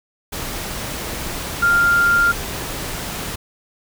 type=tone in noise; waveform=sine; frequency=1396.9 Hz; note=F6; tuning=in tune; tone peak=-12 dBFS; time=1.62-2.32 s; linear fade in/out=10 ms; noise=pink; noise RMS=-27 dBFS; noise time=0.32-3.36 s; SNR=+12 dB; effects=none